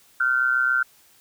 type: tone pair together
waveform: sine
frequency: 1396.9 / 1524 Hz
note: F6 / G6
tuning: 0 / -49 cents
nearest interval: major second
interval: 151 cents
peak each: -20 / -22 dBFS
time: 0.2-0.83 s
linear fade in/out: 5 ms
effects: white hiss -56 dBFS RMS until 1.2 s